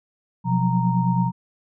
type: tone cluster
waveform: sine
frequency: 126.2 / 177.2 / 186.4 / 929 Hz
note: B2 / F3 / F#3 / A#5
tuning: +38 / +25 / +13 / -6 cents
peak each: -22 / -21 / -26 / -25 dBFS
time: 0.44-1.32 s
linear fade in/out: 50 ms
effects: none